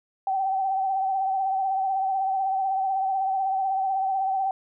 sine tone with vibrato, 770 Hz, G5, 31 cents flat, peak -22 dBFS, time 0.27-4.51 s, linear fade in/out 2 ms, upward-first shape sine, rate 16 Hz, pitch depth 38 cents each way, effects none

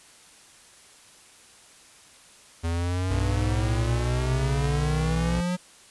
square exponential sweep, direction up, 82.41 to 182.1 Hz, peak -25 dBFS, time 2.63-5.57 s, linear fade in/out 20 ms
35% pulse tone, 61.74 Hz, B1, in tune, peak -24 dBFS, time 3.1-5.41 s, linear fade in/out 10 ms
effects white hiss -52 dBFS RMS until 5.9 s + resampled to 24000 Hz

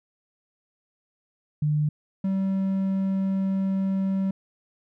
sine / triangle tone pair in turn, 150 / 192.6 Hz, D3 / G3, +37 / -30 cents, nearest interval major third, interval 433 cents, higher second, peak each -20 dBFS, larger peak neither, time 1.62-1.89 / 2.24-4.31 s, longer second, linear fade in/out 5 ms, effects none

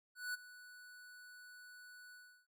square tone with ADSR envelope, 1480 Hz, F#6, in tune, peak -38 dBFS, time 0.15-2.47 s, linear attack 190 ms, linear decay 18 ms, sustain -17 dB, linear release 340 ms, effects none

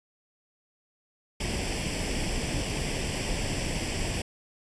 pink noise with comb filter, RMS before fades -30 dBFS, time 1.4-4.22 s, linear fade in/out 5 ms, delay 0.38 ms, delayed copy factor +0.7, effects resampled to 22050 Hz

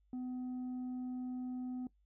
sine tone with tanh clipping, 252.1 Hz, B3, 36 cents sharp, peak -39 dBFS, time 0.13-1.87 s, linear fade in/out 2 ms, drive 3 dB, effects noise-tail reverb RT60 0.1 s tail -18 dB re dry + added 50 Hz sine -69 dBFS peak until 2.05 s

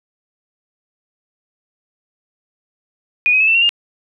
sine tone with pitch steps, 2460 / 2528 / 2597 / 2669 / 2742 / 2818 Hz, D#7 / D#7 / E7 / E7 / F7 / F7, -20 / +27 / -26 / +21 / -32 / +15 cents, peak -10 dBFS, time 3.26-3.692 s, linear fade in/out 0 ms, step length 72 ms, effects none

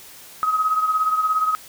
sine beating tone pair, 1265 / 1282 Hz, D#6 / E6, +28 / -49 cents, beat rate 17 Hz, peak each -18 / -25 dBFS, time 0.43-1.55 s, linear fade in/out 0 ms, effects white hiss -43 dBFS RMS until 1.68 s

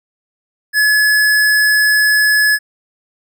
square tone, 1704 Hz, G#6, 44 cents sharp, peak -10 dBFS, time 0.73-2.59 s, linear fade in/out 50 ms, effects none

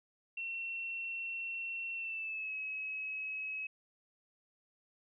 sine tone with pitch glide, 2714 to 2563 Hz, E7 to E7, +50 to -49 cents, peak -37 dBFS, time 0.37-3.67 s, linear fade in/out 5 ms, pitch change -99 cents, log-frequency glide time 1.95-2.54 s, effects none

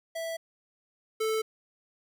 square tone pair in turn, 658 / 439.2 Hz, E5 / A4, -3 / -3 cents, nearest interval perfect fifth, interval 700 cents, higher first, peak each -33 / -27 dBFS, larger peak second, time 0.15-0.37 / 1.2-1.42 s, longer neither, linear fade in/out 10 ms, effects none

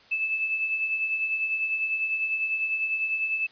sine tone with tremolo, 2622 Hz, E7, 10 cents flat, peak -22 dBFS, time 0.11-3.47 s, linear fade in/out 10 ms, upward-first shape triangle, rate 10 Hz, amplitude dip 55%, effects white hiss -55 dBFS RMS until 3.51 s + resampled to 11025 Hz

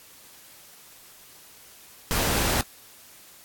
pink noise, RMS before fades -24 dBFS, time 2.11-2.61 s, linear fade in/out 0 ms, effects white hiss -50 dBFS RMS until 3.44 s + AAC 64 kbps

